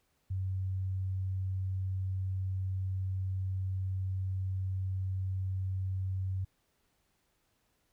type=tone; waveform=sine; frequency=94.5 Hz; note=F#2; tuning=37 cents sharp; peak=-31 dBFS; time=0.3-6.45 s; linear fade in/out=10 ms; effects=pink hiss -75 dBFS RMS until 7.92 s